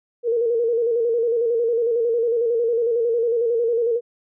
sine tone with vibrato, 466.2 Hz, A#4, in tune, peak -17 dBFS, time 0.23-4.01 s, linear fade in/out 50 ms, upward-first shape square, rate 11 Hz, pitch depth 49 cents each way, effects none

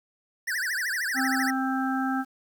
square tone with vibrato, 1718 Hz, A6, 42 cents flat, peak -27 dBFS, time 0.47-1.51 s, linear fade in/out 10 ms, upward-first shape triangle, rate 13 Hz, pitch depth 290 cents each way
harmonic tone, 263.6 Hz, C4, 13 cents sharp, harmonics 1 / 3 / 5 / 6, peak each -26 / -31 / -33 / -34 dBFS, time 1.14-2.25 s, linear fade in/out 50 ms
effects 9-bit

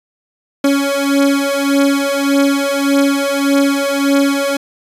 30% pulse beating tone pair, 278.1 / 279.8 Hz, C#4 / C#4, +6 / +16 cents, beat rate 1.7 Hz, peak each -12 dBFS, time 0.64-4.57 s, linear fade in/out 5 ms, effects resampled to 32000 Hz

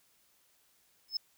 triangle tone with exponential growth, 5210 Hz, E8, 21 cents flat, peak -24 dBFS, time 1.08-1.17 s, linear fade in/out 5 ms, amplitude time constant 18 ms, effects tanh soft clip ceiling -25 dBFS + white hiss -69 dBFS RMS until 1.37 s

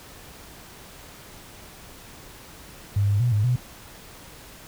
sine tone with pitch steps, 100.8 / 101.6 / 121.6 / 104.3 / 124.4 Hz, G2 / G#2 / B2 / G#2 / B2, +49 / -38 / -26 / +8 / +13 cents, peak -18 dBFS, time 2.96-3.56 s, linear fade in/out 5 ms, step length 120 ms, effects pink hiss -45 dBFS RMS until 4.67 s

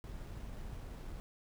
brown noise with sample-and-hold, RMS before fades -45 dBFS, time 0.04-1.2 s, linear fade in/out 0 ms, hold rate 8820 Hz, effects none

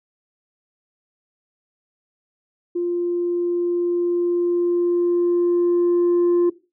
sine tone with level ramp, 349.1 Hz, F4, 1 cent flat, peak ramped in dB -19 to -11 dBFS, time 2.75-6.5 s, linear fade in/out 10 ms, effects noise-tail reverb RT60 0.3 s tail -19 dB re dry + tanh soft clip ceiling -13 dBFS

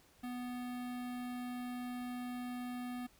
square tone with notch filter, 246.9 Hz, B3, in tune, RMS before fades -42 dBFS, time 0.23-3.07 s, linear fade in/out 10 ms, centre 6100 Hz, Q 1.1, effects pink hiss -66 dBFS RMS until 3.19 s

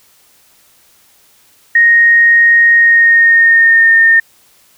sine tone with pitch glide, 1864.7 to 1824.2 Hz, A#6 to A#6, 0 to -38 cents, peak -4 dBFS, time 1.75-4.2 s, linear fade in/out 5 ms, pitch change -38 cents, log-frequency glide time 2.74-3.97 s, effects white hiss -49 dBFS RMS until 4.77 s

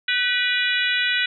harmonic tone with a mistuned harmonic, 487.6 Hz, B4, 22 cents flat, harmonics 3 / 4 / 5 / 6 / 7 / 8, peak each -24 / -25 / -26 / -27 / -27 / -28 dBFS, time 0.08-1.26 s, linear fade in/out 5 ms, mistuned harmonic 3, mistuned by +45 cents, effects none

